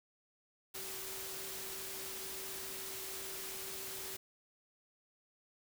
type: tone in noise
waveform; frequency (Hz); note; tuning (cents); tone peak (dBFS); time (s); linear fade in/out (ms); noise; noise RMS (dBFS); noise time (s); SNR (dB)
sine; 383.5; G4; -38; -52; 0.74-4.17; 10; white; -44; 0.74-4.17; -11
effects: none